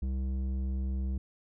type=tone with low-pass filter; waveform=square; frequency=65.5 Hz; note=C2; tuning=2 cents sharp; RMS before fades=-32 dBFS; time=0.02-1.18 s; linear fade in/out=5 ms; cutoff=220 Hz; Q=0.84; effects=none